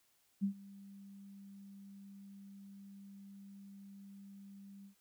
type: tone with ADSR envelope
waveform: sine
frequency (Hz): 197.9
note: G3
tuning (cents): +17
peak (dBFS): -29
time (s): 0.41-4.95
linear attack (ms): 28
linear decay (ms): 94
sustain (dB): -22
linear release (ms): 100
effects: white hiss -74 dBFS RMS until 5 s